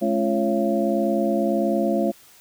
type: tone cluster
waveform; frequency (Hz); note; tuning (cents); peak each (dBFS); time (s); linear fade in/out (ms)
sine; 212.9 / 274.4 / 343.3 / 550 / 677; G#3 / C#4 / F4 / C#5 / E5; +43 / -17 / -30 / -14 / +46; -23 / -28 / -25 / -25 / -26; 0.01-2.12; 20
effects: white hiss -51 dBFS RMS until 2.4 s